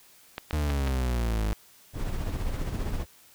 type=clicks; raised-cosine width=0.3 ms; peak=-16 dBFS; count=4; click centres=0.381 / 0.509 / 0.702 / 0.874 s
type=exponential sweep; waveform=40% pulse; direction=down; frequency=77.3 to 51.3 Hz; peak=-24 dBFS; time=0.53-1.53 s; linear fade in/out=0 ms
type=noise with tremolo; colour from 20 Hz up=brown; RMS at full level=-28 dBFS; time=1.93-3.06 s; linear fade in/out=50 ms; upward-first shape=sine; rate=15 Hz; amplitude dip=45%
effects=white hiss -56 dBFS RMS until 3.34 s